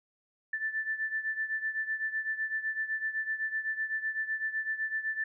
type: beating tone pair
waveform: sine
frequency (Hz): 1760 / 1767.9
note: A6 / A6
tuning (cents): 0 / +8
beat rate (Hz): 7.9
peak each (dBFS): -32 / -36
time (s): 0.53-5.24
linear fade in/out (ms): 5
effects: none